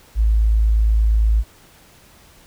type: tone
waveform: sine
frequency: 54.3 Hz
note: A1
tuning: 22 cents flat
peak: -12 dBFS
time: 0.15-1.44 s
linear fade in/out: 50 ms
effects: pink hiss -49 dBFS RMS until 2.46 s